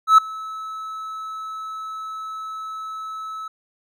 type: tone with ADSR envelope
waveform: triangle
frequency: 1300 Hz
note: E6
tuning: 24 cents flat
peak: -3 dBFS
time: 0.07-3.48 s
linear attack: 110 ms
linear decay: 6 ms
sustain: -24 dB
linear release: 5 ms
effects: tanh soft clip ceiling 0 dBFS